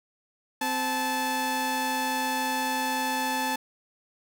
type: tone pair together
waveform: sawtooth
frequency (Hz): 258.8 / 870.5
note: C4 / A5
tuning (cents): -19 / -19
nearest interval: octave + major sixth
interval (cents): 2100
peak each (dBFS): -28 / -23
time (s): 0.61-3.56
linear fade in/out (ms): 5
effects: none